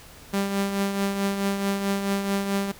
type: tone with tremolo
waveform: sawtooth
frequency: 198 Hz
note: G3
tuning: 18 cents sharp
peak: -17 dBFS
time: 0.33-2.72 s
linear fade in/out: 10 ms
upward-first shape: triangle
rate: 4.6 Hz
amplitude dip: 55%
effects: pink hiss -47 dBFS RMS until 2.79 s